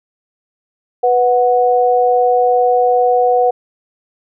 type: tone pair together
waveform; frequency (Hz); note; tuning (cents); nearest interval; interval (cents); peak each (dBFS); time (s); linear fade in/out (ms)
sine; 493.9 / 736.2; B4 / F#5; 0 / -9; perfect fifth; 691; -12; 1.03-3.51; 10
effects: none